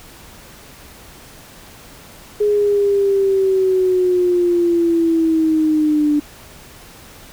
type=linear sweep; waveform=sine; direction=down; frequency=418.2 to 293.7 Hz; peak=-12 dBFS; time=2.4-6.2 s; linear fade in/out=10 ms; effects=pink hiss -41 dBFS RMS until 7.32 s